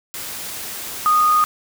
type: tone in noise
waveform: sine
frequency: 1235 Hz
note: D#6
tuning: 13 cents flat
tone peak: -12 dBFS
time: 1.06-1.44 s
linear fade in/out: 0 ms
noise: white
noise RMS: -30 dBFS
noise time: 0.14-1.45 s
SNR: +15 dB
effects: none